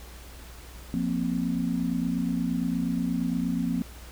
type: chord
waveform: sine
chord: F suspended fourth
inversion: none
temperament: equal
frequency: 174.61 / 233.1 / 261.6 Hz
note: F3 / Bb3 / C4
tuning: 0 / 0 / 0 cents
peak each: -29 dBFS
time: 0.94-3.82 s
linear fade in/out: 0 ms
effects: added 60 Hz sine -44 dBFS peak until 4.11 s + pink hiss -48 dBFS RMS until 4.11 s